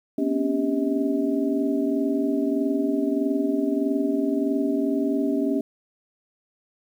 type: tone cluster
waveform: sine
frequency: 240.4 / 261.8 / 283.5 / 394.6 / 635 Hz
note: B3 / C4 / C#4 / G4 / D#5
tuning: -46 / +1 / +39 / +11 / +35 cents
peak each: -29 / -29 / -23 / -28 / -32 dBFS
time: 0.18-5.61 s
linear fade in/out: 5 ms
effects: 9-bit